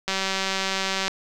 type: click train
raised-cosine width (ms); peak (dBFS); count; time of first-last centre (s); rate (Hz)
0.2; -8; 193; 0.08-1.08; 192
effects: none